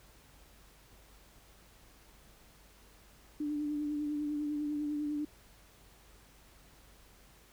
sine tone with vibrato, 296.3 Hz, D4, 15 cents sharp, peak -32 dBFS, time 3.4-5.25 s, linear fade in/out 5 ms, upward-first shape triangle, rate 10 Hz, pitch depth 34 cents each way, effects added 50 Hz sine -62 dBFS peak until 7.52 s + pink hiss -61 dBFS RMS until 7.52 s

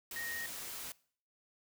sine tone in noise, 1864.7 Hz, A#6, in tune, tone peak -39 dBFS, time 0.16-0.46 s, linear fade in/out 2 ms, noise white, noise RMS -44 dBFS, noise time 0.11-0.92 s, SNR +2 dB, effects noise-tail reverb RT60 0.5 s tail -21 dB re dry

